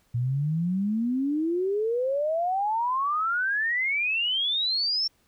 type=exponential sweep; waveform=sine; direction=up; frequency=116.54 to 5490 Hz; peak=-23 dBFS; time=0.14-5.08 s; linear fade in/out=10 ms; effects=pink hiss -66 dBFS RMS until 5.27 s